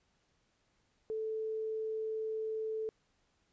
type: tone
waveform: sine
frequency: 438.8 Hz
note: A4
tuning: 5 cents flat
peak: -34 dBFS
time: 1.1-2.89 s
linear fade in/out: 0 ms
effects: pink hiss -75 dBFS RMS until 3.52 s + resampled to 16000 Hz